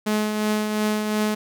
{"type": "tone with tremolo", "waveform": "sawtooth", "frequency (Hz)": 212.9, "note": "G#3", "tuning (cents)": 43, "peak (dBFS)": -15, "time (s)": [0.06, 1.35], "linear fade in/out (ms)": 10, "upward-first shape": "triangle", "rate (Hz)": 2.8, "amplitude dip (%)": 45, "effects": []}